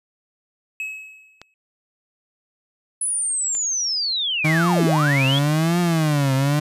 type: tone with exponential decay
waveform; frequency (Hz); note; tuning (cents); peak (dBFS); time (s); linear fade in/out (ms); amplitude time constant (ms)
triangle; 2571; E7; -44; -22; 0.8-1.54; 1; 160
type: clicks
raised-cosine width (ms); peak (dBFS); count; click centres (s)
0.2; -20; 2; 1.416 / 3.551
type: linear two-way sweep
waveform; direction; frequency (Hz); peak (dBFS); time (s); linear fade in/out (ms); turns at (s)
sine; down then up; 10200 to 216.9 to 3441; -20; 3.01-5.39; 5; 4.84
type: tone with vibrato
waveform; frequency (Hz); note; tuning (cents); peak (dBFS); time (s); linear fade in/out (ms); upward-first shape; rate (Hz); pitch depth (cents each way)
35% pulse; 152.9; D#3; -30; -15; 4.44-6.6; 10; triangle; 0.92; 260
effects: resampled to 32000 Hz